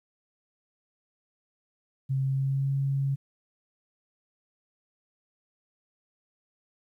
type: tone with pitch glide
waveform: sine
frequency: 134.2 to 137.5 Hz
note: C3 to C#3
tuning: +44 to -14 cents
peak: -24 dBFS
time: 2.09-3.16 s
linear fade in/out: 20 ms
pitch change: +42 cents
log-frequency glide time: 2.23-2.73 s
effects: 11-bit